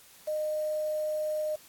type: tone with quantisation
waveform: sine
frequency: 613 Hz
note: D#5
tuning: 26 cents flat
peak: -28 dBFS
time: 0.27-1.56 s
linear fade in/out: 10 ms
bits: 8
effects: white hiss -55 dBFS RMS until 1.68 s + AAC 64 kbps